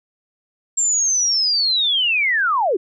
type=linear sweep; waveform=sine; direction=down; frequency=7459 to 329.6 Hz; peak=-15 dBFS; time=0.77-2.77 s; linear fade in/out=10 ms; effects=none